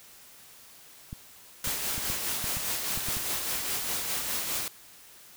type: clicks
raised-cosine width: 5 ms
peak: -25 dBFS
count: 9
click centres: 1.129 / 1.674 / 1.98 / 2.101 / 2.442 / 2.57 / 2.975 / 3.086 / 3.169 s
type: noise with tremolo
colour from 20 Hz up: white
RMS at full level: -30 dBFS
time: 1.64-4.68 s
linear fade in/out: 2 ms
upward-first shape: sine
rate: 4.9 Hz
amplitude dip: 35%
effects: white hiss -52 dBFS RMS until 5.36 s